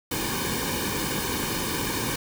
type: noise with comb filter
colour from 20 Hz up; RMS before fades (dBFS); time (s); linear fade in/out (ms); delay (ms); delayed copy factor
pink; -28; 0.11-2.16; 5; 1.5; -0.8
effects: none